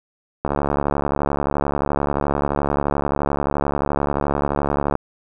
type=click train; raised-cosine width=1 ms; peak=-6 dBFS; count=323; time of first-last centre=0.45-4.953 s; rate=71.5 Hz; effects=none